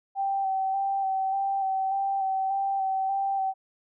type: tone with vibrato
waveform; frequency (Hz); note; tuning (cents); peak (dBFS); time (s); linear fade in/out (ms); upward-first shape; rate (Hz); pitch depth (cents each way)
sine; 776; G5; -18; -24; 0.15-3.54; 50; square; 1.7; 19
effects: none